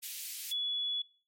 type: high-pass noise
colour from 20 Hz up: white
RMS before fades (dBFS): -41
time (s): 0.02-0.53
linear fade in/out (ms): 20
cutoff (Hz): 2300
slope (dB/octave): 24
type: tone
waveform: sine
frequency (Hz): 3405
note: G#7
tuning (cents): +42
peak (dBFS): -31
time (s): 0.51-1.02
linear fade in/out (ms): 5
effects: noise-tail reverb RT60 0.4 s tail -21 dB re dry + MP3 64 kbps